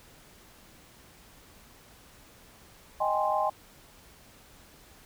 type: chord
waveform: sine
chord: Ab major seventh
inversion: second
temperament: equal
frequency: 622.3 / 784 / 830.6 / 1046.5 Hz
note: Eb5 / G5 / Ab5 / C6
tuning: 0 / 0 / 0 / 0 cents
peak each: -30 dBFS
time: 3-3.5 s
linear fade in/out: 10 ms
effects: pink hiss -55 dBFS RMS until 5.05 s